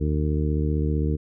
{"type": "harmonic tone", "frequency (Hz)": 75.5, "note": "D2", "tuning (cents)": 48, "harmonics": [1, 2, 3, 4, 5, 6], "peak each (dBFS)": [-23, -26, -32, -30, -34, -33], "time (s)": [0, 1.17], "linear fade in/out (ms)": 20, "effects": []}